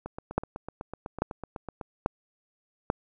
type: two click trains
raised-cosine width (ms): 1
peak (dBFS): -22 / -10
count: 15 / 4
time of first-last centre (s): 0.06-1.812 / 0.38-2.901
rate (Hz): 7.99 / 1.19
effects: none